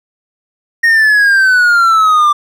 triangle exponential sweep, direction down, 1864.7 to 1174.7 Hz, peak -4 dBFS, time 0.83-2.33 s, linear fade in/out 10 ms, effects none

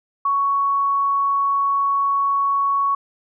sine tone, 1114 Hz, C#6, 8 cents sharp, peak -16 dBFS, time 0.25-2.95 s, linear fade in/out 5 ms, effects none

